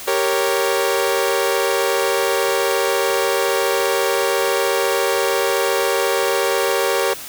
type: chord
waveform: sawtooth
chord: G diminished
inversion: none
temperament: equal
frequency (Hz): 392 / 466.2 / 554.4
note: G4 / Bb4 / Db5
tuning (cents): 0 / 0 / 0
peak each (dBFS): -17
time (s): 0.07-7.14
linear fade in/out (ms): 10
effects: white hiss -33 dBFS RMS until 7.28 s